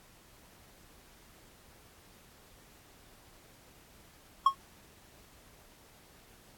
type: tone with exponential decay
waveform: triangle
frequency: 1088 Hz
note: C#6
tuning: 33 cents flat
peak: -14 dBFS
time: 4.46-4.55 s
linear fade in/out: 5 ms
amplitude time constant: 19 ms
effects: pink hiss -59 dBFS RMS until 6.57 s + AAC 64 kbps